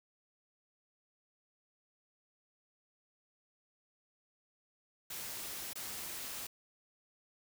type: noise with dropouts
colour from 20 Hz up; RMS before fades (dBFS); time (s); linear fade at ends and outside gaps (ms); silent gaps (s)
white; -43; 5.1-6.47; 5; 5.733-5.755
effects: none